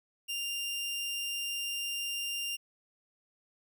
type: tone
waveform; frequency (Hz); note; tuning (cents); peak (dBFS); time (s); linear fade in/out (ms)
sawtooth; 2794; F7; 0; -30; 0.28-2.57; 20
effects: none